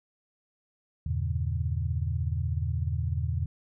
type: chord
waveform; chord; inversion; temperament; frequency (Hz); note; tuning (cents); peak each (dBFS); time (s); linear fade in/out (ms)
sine; E diminished seventh; none; just; 82.41 / 98.89 / 118.67 / 142.4; E2 / G2 / Bb2 / Db3; 0 / +16 / +31 / +47; -29 / -34 / -33 / -34; 1.06-3.46; 5
effects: none